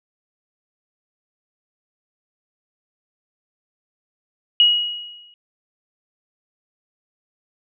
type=tone with exponential decay; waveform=sine; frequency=2900 Hz; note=F#7; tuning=35 cents flat; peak=-8 dBFS; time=4.6-5.34 s; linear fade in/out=1 ms; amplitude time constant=160 ms; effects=none